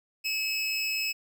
25% pulse tone with amplitude modulation, 2588 Hz, E7, 32 cents flat, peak -22 dBFS, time 0.24-1.13 s, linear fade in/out 20 ms, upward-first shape sine, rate 284 Hz, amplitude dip 35%, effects none

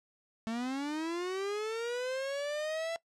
45% pulse linear sweep, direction up, 220 to 671 Hz, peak -33 dBFS, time 0.47-2.96 s, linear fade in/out 0 ms, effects noise-tail reverb RT60 0.1 s tail -20 dB re dry + low-pass 7000 Hz 12 dB/octave

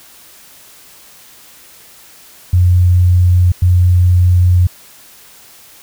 sine tone bursts at uneven times, 89.5 Hz, F2, 43 cents sharp, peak -6 dBFS, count 2, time 2.53-3.52 / 3.62-4.67 s, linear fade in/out 5 ms, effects white hiss -41 dBFS RMS until 5.82 s

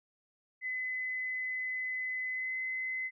sine tone with pitch glide, 2022 to 2041 Hz, B6 to C7, +40 to -44 cents, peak -33 dBFS, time 0.61-3.11 s, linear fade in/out 50 ms, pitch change +16 cents, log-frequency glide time 2.27-2.56 s, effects none

